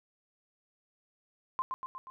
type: tone with echo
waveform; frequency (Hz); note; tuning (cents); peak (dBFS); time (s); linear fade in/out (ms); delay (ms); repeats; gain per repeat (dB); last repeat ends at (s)
sine; 1046.5; C6; 0; -28; 1.59-1.62; 0; 120; 4; -4; 2.1
effects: none